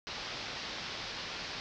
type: low-pass noise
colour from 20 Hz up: white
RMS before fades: -41 dBFS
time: 0.07-1.6 s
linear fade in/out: 0 ms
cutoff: 5300 Hz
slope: 48 dB/octave
effects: none